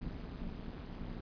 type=noise with amplitude modulation; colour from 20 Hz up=brown; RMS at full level=-39 dBFS; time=0.01-1.21 s; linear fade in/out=10 ms; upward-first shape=sine; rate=204 Hz; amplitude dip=100%; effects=resampled to 11025 Hz